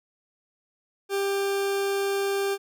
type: tone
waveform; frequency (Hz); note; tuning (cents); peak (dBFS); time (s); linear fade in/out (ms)
40% pulse; 395.9; G4; +17; -23; 1.09-2.58; 50
effects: none